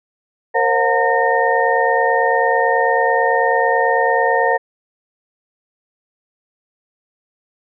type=tone cluster; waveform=sine; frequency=465.9 / 535 / 723 / 910 / 1834 Hz; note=A#4 / C5 / F#5 / A#5 / A#6; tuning=-1 / +38 / -40 / -42 / -29 cents; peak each=-19 dBFS; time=0.54-4.58 s; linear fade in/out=20 ms; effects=none